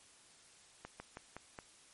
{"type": "slowing click train", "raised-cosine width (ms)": 0.5, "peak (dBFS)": -30, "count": 5, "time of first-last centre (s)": [0.85, 1.588], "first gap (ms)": 150, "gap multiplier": 1.14, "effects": ["white hiss -62 dBFS RMS until 1.93 s", "MP3 48 kbps"]}